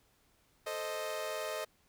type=chord; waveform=sawtooth; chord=A diminished; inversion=none; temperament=equal; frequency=440 / 523.3 / 622.3 Hz; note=A4 / C5 / Eb5; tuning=0 / 0 / 0 cents; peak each=-39 / -39 / -34 dBFS; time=0.66-1.65 s; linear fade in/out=10 ms; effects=pink hiss -70 dBFS RMS until 1.88 s